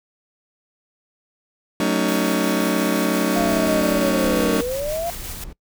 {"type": "chord", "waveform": "30% pulse", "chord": "D# half-diminished seventh", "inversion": "first", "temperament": "just", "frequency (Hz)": [186.68, 224, 280, 311.1], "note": ["F#3", "A3", "C#4", "D#4"], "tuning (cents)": [16, 31, 18, 0], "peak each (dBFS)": -21, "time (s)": [1.8, 4.61], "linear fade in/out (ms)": 2}
{"type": "noise with tremolo", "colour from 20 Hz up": "white", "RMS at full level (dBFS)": -33, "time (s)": [2.08, 5.44], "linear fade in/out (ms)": 2, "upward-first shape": "square", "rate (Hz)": 5.7, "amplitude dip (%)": 30}
{"type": "noise", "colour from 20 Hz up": "brown", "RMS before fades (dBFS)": -36, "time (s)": [3.36, 5.53], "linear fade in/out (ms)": 5}
{"type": "linear two-way sweep", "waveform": "sine", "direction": "down then up", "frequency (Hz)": [698.5, 457, 698.5], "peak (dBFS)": -22, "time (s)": [3.36, 5.1], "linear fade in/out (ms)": 0, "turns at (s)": 4.58}
{"effects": ["noise-tail reverb RT60 0.1 s tail -22 dB re dry"]}